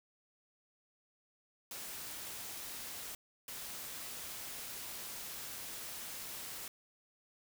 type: noise bursts at uneven times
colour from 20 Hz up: white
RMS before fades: -45 dBFS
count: 2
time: 1.71-3.15 / 3.48-6.68 s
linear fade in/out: 2 ms
effects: none